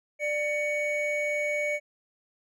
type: tone pair together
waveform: triangle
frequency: 593 / 2239 Hz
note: D5 / C#7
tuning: +17 / +17 cents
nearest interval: octave + major seventh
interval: 2300 cents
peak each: -27 / -27 dBFS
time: 0.19-1.8 s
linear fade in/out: 50 ms
effects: none